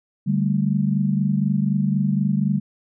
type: chord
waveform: sine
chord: D suspended fourth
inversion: none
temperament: equal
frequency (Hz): 146.83 / 196 / 220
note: D3 / G3 / A3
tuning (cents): 0 / 0 / 0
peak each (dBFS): -22 / -20 / -25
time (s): 0.26-2.6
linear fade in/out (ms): 20
effects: none